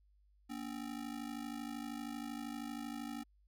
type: ring-modulated tone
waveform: square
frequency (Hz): 261.6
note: C4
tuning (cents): 0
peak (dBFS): -39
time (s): 0.49-3.24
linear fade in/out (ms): 20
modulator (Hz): 26.4
effects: added 50 Hz sine -66 dBFS peak until 3.47 s